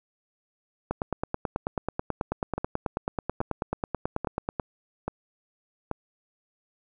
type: two click trains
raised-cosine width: 1 ms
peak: -15 / -13 dBFS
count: 5 / 35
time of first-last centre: 2.58-5.913 / 0.91-4.598 s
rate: 1.2 / 9.22 Hz
effects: none